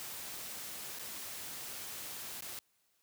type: noise with dropouts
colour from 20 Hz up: white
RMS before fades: -44 dBFS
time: 0-2.59 s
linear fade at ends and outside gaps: 0 ms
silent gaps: 0.988-0.994 / 2.407-2.423 s
effects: white hiss -75 dBFS RMS until 3.02 s + high-pass 60 Hz 12 dB/octave